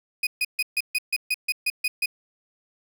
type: tone bursts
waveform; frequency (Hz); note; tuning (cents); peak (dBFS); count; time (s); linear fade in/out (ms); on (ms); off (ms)
35% pulse; 2489; D#7; 0; -19; 11; 0.23-2.059; 5; 39; 140
effects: none